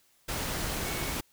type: tone in noise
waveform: sine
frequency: 2217 Hz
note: C#7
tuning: in tune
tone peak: -42 dBFS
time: 0.85-1.12 s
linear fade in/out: 10 ms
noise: pink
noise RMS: -33 dBFS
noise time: 0.28-1.21 s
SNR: -12 dB
effects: white hiss -66 dBFS RMS until 1.32 s